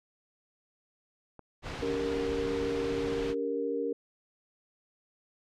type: click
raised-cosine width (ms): 1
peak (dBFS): -33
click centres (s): 1.393
type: noise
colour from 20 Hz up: pink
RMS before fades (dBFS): -38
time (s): 1.62-3.35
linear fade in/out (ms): 50
type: chord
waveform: sine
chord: G diminished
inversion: second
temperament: equal with one note detuned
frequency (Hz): 284 / 392 / 466.2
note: Db4 / G4 / Bb4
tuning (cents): +42 / 0 / 0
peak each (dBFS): -35 / -36 / -31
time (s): 1.82-3.93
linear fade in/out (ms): 5
effects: low-pass 4000 Hz 12 dB/octave